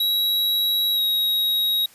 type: tone with pitch glide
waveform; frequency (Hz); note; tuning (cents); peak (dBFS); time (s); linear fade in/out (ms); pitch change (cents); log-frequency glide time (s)
square; 3869 to 3803; B7 to A#7; -36 to +34; -19; 0-1.86; 5; -30; 0.93-1.01
effects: white hiss -51 dBFS RMS until 1.94 s + resampled to 32000 Hz